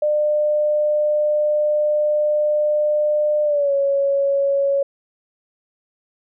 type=tone with pitch glide; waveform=sine; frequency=600 to 556.6 Hz; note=D5 to C#5; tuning=+37 to +7 cents; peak=-15 dBFS; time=0.02-4.83 s; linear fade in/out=5 ms; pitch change=-130 cents; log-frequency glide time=3.44-3.73 s; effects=none